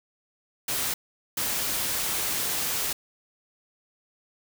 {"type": "noise bursts at uneven times", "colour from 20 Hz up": "white", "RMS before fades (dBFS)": -28, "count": 2, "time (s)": [[0.68, 0.94], [1.37, 2.93]], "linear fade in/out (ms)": 5, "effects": []}